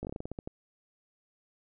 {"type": "slowing click train", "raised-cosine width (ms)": 2, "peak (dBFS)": -24, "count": 11, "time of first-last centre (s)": [0.03, 0.475], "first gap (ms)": 18, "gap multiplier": 1.19, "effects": []}